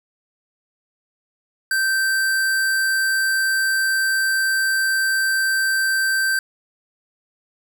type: tone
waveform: square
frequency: 1559 Hz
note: G6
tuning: 10 cents flat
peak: -18 dBFS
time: 1.71-6.39 s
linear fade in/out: 2 ms
effects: none